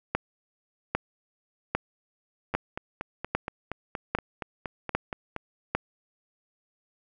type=two click trains; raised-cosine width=0.5 ms; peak=-17 / -9 dBFS; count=13 / 8; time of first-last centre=2.54-5.364 / 0.15-5.75 s; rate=4.25 / 1.25 Hz; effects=none